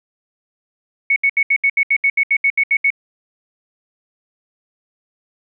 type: tone bursts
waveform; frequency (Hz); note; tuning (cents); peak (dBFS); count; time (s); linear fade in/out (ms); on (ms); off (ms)
sine; 2217; C#7; 0; -11; 14; 1.1-2.904; 5; 62; 72
effects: none